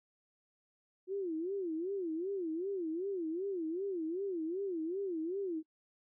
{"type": "tone with vibrato", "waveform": "sine", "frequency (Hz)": 355.4, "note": "F4", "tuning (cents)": 30, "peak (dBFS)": -34, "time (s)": [1.07, 5.63], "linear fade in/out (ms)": 50, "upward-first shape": "sine", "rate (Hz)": 2.6, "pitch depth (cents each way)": 210, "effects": ["noise-tail reverb RT60 0.1 s tail -26 dB re dry"]}